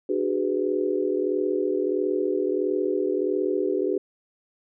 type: chord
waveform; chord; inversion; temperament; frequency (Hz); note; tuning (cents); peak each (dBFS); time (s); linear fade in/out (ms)
sine; G# half-diminished seventh; second; just; 299 / 373.8 / 415.3 / 498.4; D4 / F#4 / G#4 / B4; +31 / +18 / 0 / +16; -29 / -25 / -27 / -30; 0.09-3.98; 5
effects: none